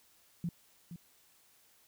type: tone with echo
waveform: sine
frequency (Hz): 170.9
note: F3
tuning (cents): -37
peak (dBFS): -32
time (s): 0.44-0.49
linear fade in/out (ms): 2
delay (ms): 470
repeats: 1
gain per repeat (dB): -10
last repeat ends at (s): 0.96
effects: white hiss -66 dBFS RMS until 1.87 s